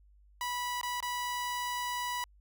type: tone with dropouts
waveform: sawtooth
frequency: 981 Hz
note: B5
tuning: 12 cents flat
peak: -29 dBFS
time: 0.41-2.24 s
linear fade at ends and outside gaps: 1 ms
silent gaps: 0.813-0.831 / 1.004-1.026 s
effects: added 50 Hz sine -58 dBFS peak until 2.4 s